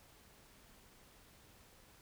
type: silence
effects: pink hiss -63 dBFS RMS until 2.01 s